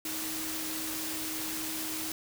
sine tone in noise, 315.5 Hz, D#4, 24 cents sharp, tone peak -40 dBFS, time 0.05-2.12 s, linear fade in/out 2 ms, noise white, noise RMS -36 dBFS, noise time 0.05-2.12 s, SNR -7 dB, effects none

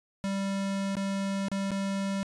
square tone with dropouts, 196 Hz, G3, in tune, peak -29 dBFS, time 0.24-2.23 s, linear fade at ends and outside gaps 0 ms, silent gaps 0.954-0.968 / 1.484-1.516 / 1.707-1.716 s, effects resampled to 22050 Hz

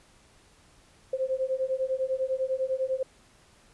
sine beating tone pair, 519 / 529 Hz, C5 / C5, -14 / +19 cents, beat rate 10 Hz, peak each -29 dBFS, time 1.13-3.03 s, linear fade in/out 5 ms, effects pink hiss -59 dBFS RMS until 3.73 s + resampled to 24000 Hz

